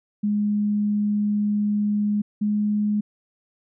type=tone pair in turn; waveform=sine; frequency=207.7 / 209 Hz; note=G#3 / G#3; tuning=0 / +11 cents; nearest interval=unison; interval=11 cents; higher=second; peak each=-19 dBFS; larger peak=neither; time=0.23-2.22 / 2.41-3.01 s; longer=first; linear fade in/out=10 ms; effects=none